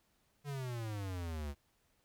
square exponential sweep, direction down, 147.1 to 69.3 Hz, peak -39 dBFS, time 0.44-1.55 s, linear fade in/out 50 ms, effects pink hiss -75 dBFS RMS until 2.04 s

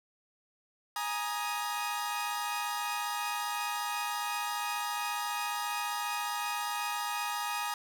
sawtooth chord, Ab suspended second, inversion none, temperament equal with one note detuned, 830.6 / 945.3 / 1244.5 Hz, Ab5 / Bb5 / Eb6, 0 / +24 / 0 cents, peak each -33 dBFS, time 0.96-7.74 s, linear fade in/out 2 ms, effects none

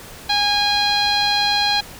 sawtooth tone with low-pass filter, 820 Hz, G#5, 22 cents flat, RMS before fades -18 dBFS, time 0.29-1.81 s, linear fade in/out 10 ms, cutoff 4000 Hz, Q 6.5, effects pink hiss -38 dBFS RMS until 1.99 s

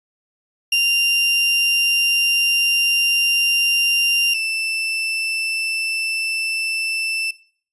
35% pulse tone pair in turn, 2784 / 2657 Hz, F7 / E7, -6 / +13 cents, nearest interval minor second, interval 81 cents, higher first, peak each -12 / -18 dBFS, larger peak first, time 0.72-4.34 / 4.34-7.31 s, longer first, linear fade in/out 5 ms, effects noise-tail reverb RT60 0.5 s tail -20 dB re dry + resampled to 24000 Hz

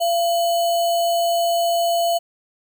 sine tone with sample-and-hold, 683 Hz, F5, 39 cents flat, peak -16 dBFS, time 0-2.19 s, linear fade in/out 20 ms, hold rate 3675 Hz, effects none

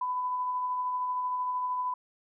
sine tone with tremolo, 1000 Hz, B5, 21 cents sharp, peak -27 dBFS, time 0.01-1.94 s, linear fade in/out 5 ms, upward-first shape sine, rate 13 Hz, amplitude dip 25%, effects none

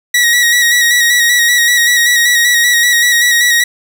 sawtooth tone with vibrato, 1912 Hz, A#6, 43 cents sharp, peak -4 dBFS, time 0.14-3.64 s, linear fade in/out 5 ms, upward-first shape square, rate 5.2 Hz, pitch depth 30 cents each way, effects none

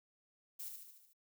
violet noise with echo, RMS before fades -45 dBFS, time 0.59-0.69 s, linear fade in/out 10 ms, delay 74 ms, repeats 6, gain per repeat -4 dB, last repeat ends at 1.134 s, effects none

